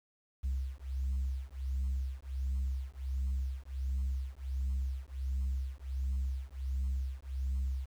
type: beating tone pair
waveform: sine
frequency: 65.4 / 66.8 Hz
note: C2 / C2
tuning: 0 / +36 cents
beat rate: 1.4 Hz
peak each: -34 / -34 dBFS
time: 0.43-7.86 s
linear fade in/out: 20 ms
effects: tanh soft clip ceiling -28 dBFS + 10-bit